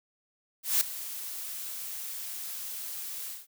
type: noise with ADSR envelope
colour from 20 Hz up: blue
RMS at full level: -23 dBFS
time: 0.63-3.47 s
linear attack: 180 ms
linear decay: 4 ms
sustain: -15 dB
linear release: 180 ms
effects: none